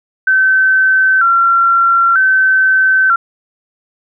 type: tone with vibrato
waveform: sine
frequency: 1449 Hz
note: F#6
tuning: 37 cents flat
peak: -7 dBFS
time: 0.27-3.16 s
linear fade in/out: 5 ms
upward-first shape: square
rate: 0.53 Hz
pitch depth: 100 cents each way
effects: none